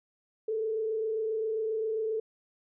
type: tone with frequency modulation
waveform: sine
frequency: 440 Hz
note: A4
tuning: in tune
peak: -28 dBFS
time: 0.48-2.2 s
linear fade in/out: 5 ms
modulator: 27.5 Hz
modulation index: 0.44
effects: none